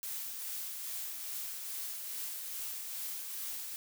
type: noise with tremolo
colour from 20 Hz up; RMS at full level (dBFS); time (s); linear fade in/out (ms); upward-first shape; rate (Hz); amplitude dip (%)
blue; -39; 0.03-3.76; 0; triangle; 2.4; 35
effects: none